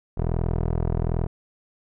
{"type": "tone with low-pass filter", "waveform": "15% pulse", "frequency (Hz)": 41.2, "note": "E1", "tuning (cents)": 0, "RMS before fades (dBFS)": -24, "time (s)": [0.17, 1.27], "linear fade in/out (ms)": 10, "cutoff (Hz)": 760, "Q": 0.86, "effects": []}